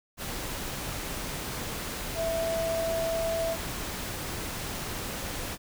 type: tone in noise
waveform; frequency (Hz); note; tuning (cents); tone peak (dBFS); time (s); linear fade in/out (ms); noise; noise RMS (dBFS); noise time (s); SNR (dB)
sine; 660; E5; +2; -27; 2.15-3.57; 50; pink; -35; 0.17-5.58; +5
effects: none